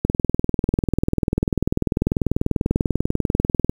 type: click train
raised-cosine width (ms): 3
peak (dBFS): -5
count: 75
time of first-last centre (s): 0.05-3.695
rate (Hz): 20.3
effects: 7-bit